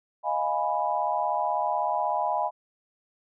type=chord; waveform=sine; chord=F half-diminished seventh; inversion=third; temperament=equal; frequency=622.3 / 698.5 / 830.6 / 987.8 Hz; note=Eb5 / F5 / Ab5 / Cb6; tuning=0 / 0 / 0 / 0 cents; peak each=-31 / -30 / -28 / -29 dBFS; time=0.23-2.51 s; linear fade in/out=50 ms; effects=none